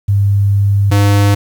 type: tone pair in turn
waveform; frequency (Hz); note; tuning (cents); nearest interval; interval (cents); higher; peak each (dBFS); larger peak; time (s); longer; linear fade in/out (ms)
sine / square; 100.2 / 101.19; G2 / G#2; +38 / -45; unison; 17; second; -8; neither; 0.08-0.91 / 0.91-1.35; first; 10
effects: 7-bit